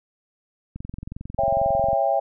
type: click train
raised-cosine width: 5 ms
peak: -21 dBFS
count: 27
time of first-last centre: 0.76-1.931 s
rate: 22.2 Hz
type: chord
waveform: sine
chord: C# diminished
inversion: none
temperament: just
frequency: 554.4 / 665.2 / 798.3 Hz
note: C#5 / E5 / G5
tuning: 0 / +16 / +31 cents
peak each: -24 / -22 / -22 dBFS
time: 1.38-2.2 s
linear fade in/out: 10 ms
effects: none